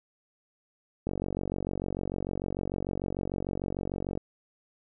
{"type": "click train", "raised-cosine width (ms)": 2, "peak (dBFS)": -18, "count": 146, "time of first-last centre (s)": [1.07, 4.175], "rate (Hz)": 46.7, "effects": []}